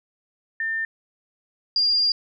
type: tone pair in turn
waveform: sine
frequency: 1800 / 4805 Hz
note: A6 / D8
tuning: +39 / +39 cents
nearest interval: octave + perfect fourth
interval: 1700 cents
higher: second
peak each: -23 / -17 dBFS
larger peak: second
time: 0.6-0.85 / 1.76-2.12 s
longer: second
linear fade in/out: 2 ms
effects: none